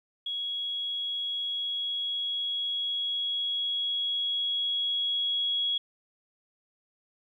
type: tone with level ramp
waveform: sine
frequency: 3328 Hz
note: G#7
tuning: 3 cents sharp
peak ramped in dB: -30 to -25 dBFS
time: 0.26-5.78 s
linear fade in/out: 5 ms
effects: 11-bit